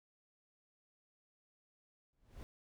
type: noise with exponential growth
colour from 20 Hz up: brown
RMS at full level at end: -45 dBFS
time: 2.13-2.43 s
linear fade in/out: 0 ms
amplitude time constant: 65 ms
effects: none